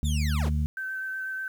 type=harmonic tone; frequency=74.9 Hz; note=D2; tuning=35 cents sharp; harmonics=1 / 2 / 3; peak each=-24 / -30 / -34 dBFS; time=0.03-0.66 s; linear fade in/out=0 ms
type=linear sweep; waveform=20% pulse; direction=down; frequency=3729 to 100 Hz; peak=-29 dBFS; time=0.04-0.5 s; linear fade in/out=20 ms
type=tone with vibrato; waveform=sine; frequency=1541 Hz; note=G6; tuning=30 cents flat; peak=-30 dBFS; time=0.77-1.48 s; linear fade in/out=2 ms; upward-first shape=sine; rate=8.2 Hz; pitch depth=12 cents each way
effects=9-bit